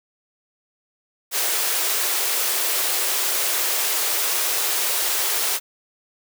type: high-pass noise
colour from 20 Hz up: white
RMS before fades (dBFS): -22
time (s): 1.31-5.6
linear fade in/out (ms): 50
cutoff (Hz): 330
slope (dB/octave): 96
effects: none